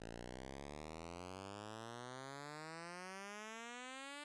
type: exponential sweep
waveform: 5% pulse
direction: up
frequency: 55 to 296.1 Hz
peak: -37 dBFS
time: 0-4.24 s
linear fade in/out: 5 ms
effects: resampled to 22050 Hz + 13-bit